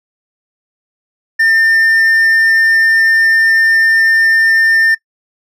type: tone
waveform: triangle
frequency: 1802 Hz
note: A6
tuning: 41 cents sharp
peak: -6 dBFS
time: 1.39-4.95 s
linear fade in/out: 10 ms
effects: noise-tail reverb RT60 0.1 s tail -21 dB re dry